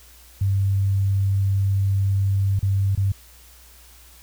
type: tone with dropouts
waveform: sine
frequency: 98 Hz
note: G2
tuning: in tune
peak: -17 dBFS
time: 0.41-3.12 s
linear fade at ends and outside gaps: 5 ms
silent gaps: 2.592-2.627 / 2.952-2.974 s
effects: added 60 Hz sine -49 dBFS peak until 4.22 s + white hiss -50 dBFS RMS until 4.22 s